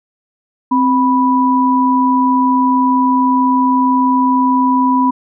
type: tone pair together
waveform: sine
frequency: 261 / 985.4 Hz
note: C4 / B5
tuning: -4 / -4 cents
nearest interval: octave + major seventh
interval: 2300 cents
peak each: -12 dBFS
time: 0.71-5.11 s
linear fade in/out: 10 ms
effects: none